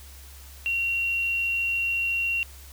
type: tone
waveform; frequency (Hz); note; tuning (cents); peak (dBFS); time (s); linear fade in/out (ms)
sine; 2747; F7; -29; -23; 0.66-2.43; 0
effects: added 68 Hz sine -44 dBFS peak until 2.72 s + white hiss -49 dBFS RMS until 2.72 s